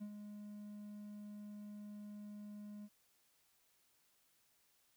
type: tone with ADSR envelope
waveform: triangle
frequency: 207.7 Hz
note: G#3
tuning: in tune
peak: -40 dBFS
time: 0-2.89 s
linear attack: 22 ms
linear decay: 70 ms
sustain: -6 dB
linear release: 46 ms
effects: white hiss -75 dBFS RMS until 4.96 s